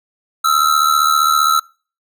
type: ring-modulated tone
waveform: square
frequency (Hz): 1318.5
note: E6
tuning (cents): 0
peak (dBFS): -9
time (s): 0.44-1.6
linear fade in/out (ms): 10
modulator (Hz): 37.6
effects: noise-tail reverb RT60 0.4 s tail -26 dB re dry